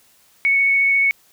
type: tone with vibrato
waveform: sine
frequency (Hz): 2217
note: C#7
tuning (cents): 0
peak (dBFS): -13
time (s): 0.45-1.11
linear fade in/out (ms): 0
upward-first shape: sine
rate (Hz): 14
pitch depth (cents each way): 9
effects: white hiss -55 dBFS RMS until 1.32 s